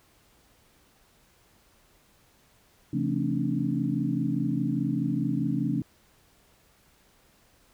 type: tone cluster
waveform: sine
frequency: 136.2 / 170.1 / 221.7 / 269.1 / 294 Hz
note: C#3 / F3 / A3 / C4 / D4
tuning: -30 / -45 / +13 / +49 / +2 cents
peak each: -31 dBFS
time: 2.93-5.82 s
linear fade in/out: 5 ms
effects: pink hiss -62 dBFS RMS until 7.73 s